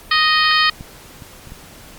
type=harmonic tone; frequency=622.3 Hz; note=D#5; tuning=in tune; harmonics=2 / 3 / 4 / 5 / 6 / 7 / 8; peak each=-17 / -17 / -22 / -20 / -24 / -20 / -25 dBFS; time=0.11-0.7 s; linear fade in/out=5 ms
type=clicks; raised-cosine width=5 ms; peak=-20 / -24 / -26 / -23 dBFS; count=4; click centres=0.809 / 1.222 / 1.473 / 1.521 s
effects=pink hiss -41 dBFS RMS until 1.98 s + Opus 48 kbps